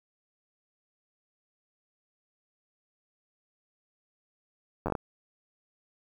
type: slowing click train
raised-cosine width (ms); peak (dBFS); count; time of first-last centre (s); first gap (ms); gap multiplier
1; -16; 6; 4.86-4.952; 10; 1.31
effects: 9-bit